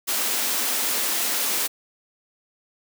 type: high-pass noise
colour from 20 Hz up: white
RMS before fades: -24 dBFS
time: 0.07-1.68 s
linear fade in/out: 20 ms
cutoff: 210 Hz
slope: 48 dB/octave
effects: none